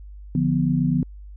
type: chord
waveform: sine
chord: B diminished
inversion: first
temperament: equal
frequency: 146.83 / 174.61 / 246.9 Hz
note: D3 / F3 / B3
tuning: 0 / 0 / 0 cents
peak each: -22 dBFS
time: 0.35-1.03 s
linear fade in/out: 2 ms
effects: added 50 Hz sine -37 dBFS peak until 1.36 s